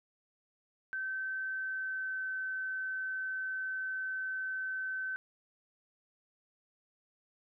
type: tone with pitch glide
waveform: sine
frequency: 1541 to 1531.2 Hz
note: G6 to G6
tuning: -30 to -41 cents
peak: -34 dBFS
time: 0.93-5.16 s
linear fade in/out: 0 ms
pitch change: -11 cents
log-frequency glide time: 1.53-2.27 s
effects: none

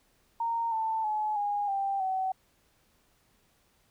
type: tone with pitch steps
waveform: sine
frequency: 924 / 887.9 / 853.2 / 819.9 / 787.8 / 757.1 Hz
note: A#5 / A5 / G#5 / G#5 / G5 / F#5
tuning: -16 / +15 / +46 / -22 / +8 / +40 cents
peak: -27 dBFS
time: 0.4-2.32 s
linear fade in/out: 5 ms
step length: 320 ms
effects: pink hiss -68 dBFS RMS until 3.9 s

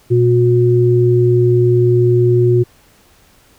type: tone pair together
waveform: sine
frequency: 120.5 / 361.1 Hz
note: B2 / F#4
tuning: -42 / -42 cents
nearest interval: octave + perfect fifth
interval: 1900 cents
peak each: -11 dBFS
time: 0.1-2.64 s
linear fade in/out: 20 ms
effects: pink hiss -50 dBFS RMS until 3.58 s

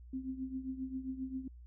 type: tone with tremolo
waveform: sine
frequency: 261.6 Hz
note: C4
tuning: in tune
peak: -34 dBFS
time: 0.13-1.48 s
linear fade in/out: 5 ms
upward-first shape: triangle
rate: 7.5 Hz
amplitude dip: 80%
effects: added 60 Hz sine -50 dBFS peak until 1.66 s

